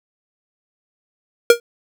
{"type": "tone with exponential decay", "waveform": "square", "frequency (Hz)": 472.3, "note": "A#4", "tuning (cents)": 23, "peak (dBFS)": -3, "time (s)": [1.5, 1.6], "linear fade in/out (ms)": 2, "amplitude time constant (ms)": 20, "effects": []}